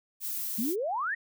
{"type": "noise", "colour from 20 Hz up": "violet", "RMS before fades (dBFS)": -34, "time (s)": [0.2, 0.76], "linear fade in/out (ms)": 50}
{"type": "exponential sweep", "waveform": "sine", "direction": "up", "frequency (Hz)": [202.2, 1932], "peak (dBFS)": -28, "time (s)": [0.58, 1.15], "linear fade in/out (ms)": 10}
{"effects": []}